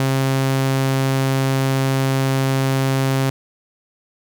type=tone; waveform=sawtooth; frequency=134.1 Hz; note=C3; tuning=43 cents sharp; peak=-12 dBFS; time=0-3.3 s; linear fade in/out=2 ms; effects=none